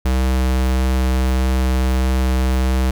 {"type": "tone", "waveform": "square", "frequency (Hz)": 64.4, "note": "C2", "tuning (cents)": -27, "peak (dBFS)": -15, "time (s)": [0.05, 2.91], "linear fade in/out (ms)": 5, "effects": []}